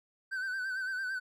triangle tone with vibrato, 1531 Hz, G6, 41 cents flat, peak -31 dBFS, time 0.31-1.2 s, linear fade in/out 20 ms, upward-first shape sine, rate 8.9 Hz, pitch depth 55 cents each way, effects none

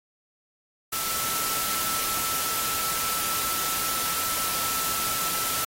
sine tone in noise, 1323 Hz, E6, 6 cents sharp, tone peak -33 dBFS, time 0.92-5.65 s, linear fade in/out 10 ms, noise white, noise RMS -28 dBFS, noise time 0.92-5.65 s, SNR -8 dB, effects AAC 48 kbps

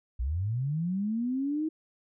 sine linear sweep, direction up, 55 to 320.4 Hz, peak -27 dBFS, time 0.19-1.69 s, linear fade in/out 10 ms, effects none

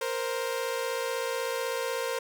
sawtooth tone pair together, 467.2 / 523.3 Hz, A#4 / C5, +4 / 0 cents, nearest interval major second, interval 196 cents, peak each -28 dBFS, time 0.01-2.19 s, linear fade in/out 5 ms, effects none

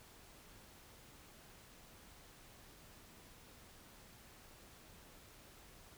silence, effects pink hiss -60 dBFS RMS until 5.97 s

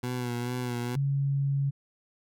20% pulse tone with vibrato, 122.6 Hz, B2, 12 cents flat, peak -25 dBFS, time 0.03-0.96 s, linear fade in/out 5 ms, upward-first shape sine, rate 2.3 Hz, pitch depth 38 cents each way
sine tone, 139.1 Hz, C#3, 6 cents sharp, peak -24 dBFS, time 0.95-1.71 s, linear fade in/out 20 ms
effects none

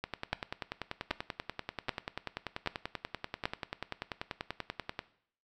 two click trains, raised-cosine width 0.3 ms, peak -14 / -19 dBFS, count 5 / 52, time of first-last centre 0.33-3.455 / 0.04-4.991 s, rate 1.28 / 10.3 Hz, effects noise-tail reverb RT60 0.6 s tail -17 dB re dry

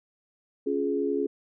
sine chord, Db major, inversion none, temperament equal with one note detuned, 277.2 / 349.2 / 419.4 Hz, Db4 / F4 / Ab4, 0 / 0 / +17 cents, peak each -29 / -31 / -27 dBFS, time 0.66-1.27 s, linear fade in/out 10 ms, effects none

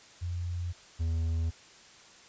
sine / triangle tone pair in turn, 87.6 / 81.93 Hz, F2 / E2, +6 / -10 cents, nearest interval minor second, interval 116 cents, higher first, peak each -31 / -25 dBFS, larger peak second, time 0.21-0.73 / 0.99-1.51 s, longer neither, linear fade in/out 20 ms, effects white hiss -54 dBFS RMS until 2.28 s + resampled to 16000 Hz

